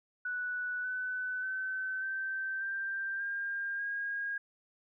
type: tone with pitch steps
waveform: sine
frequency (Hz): 1480 / 1504.1 / 1528.7 / 1553.6 / 1578.9 / 1604.7 / 1630.8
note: F#6 / F#6 / G6 / G6 / G6 / G6 / G#6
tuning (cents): 0 / +28 / -44 / -16 / +12 / +40 / -32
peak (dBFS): -33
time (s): 0.25-4.38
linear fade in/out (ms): 5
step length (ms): 590
effects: none